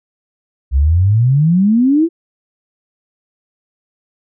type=exponential sweep; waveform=sine; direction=up; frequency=63.3 to 345.4 Hz; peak=-8 dBFS; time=0.71-2.09 s; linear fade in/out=50 ms; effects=none